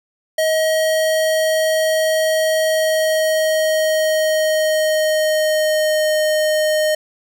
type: tone with pitch glide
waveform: square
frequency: 633 to 616.8 Hz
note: D#5 to D#5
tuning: +30 to -15 cents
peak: -15 dBFS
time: 0.38-6.95 s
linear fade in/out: 5 ms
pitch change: -45 cents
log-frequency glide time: 2.63-6.19 s
effects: none